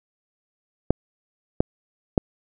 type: clicks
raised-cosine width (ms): 2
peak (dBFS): -3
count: 3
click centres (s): 0.906 / 1.605 / 2.178
effects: none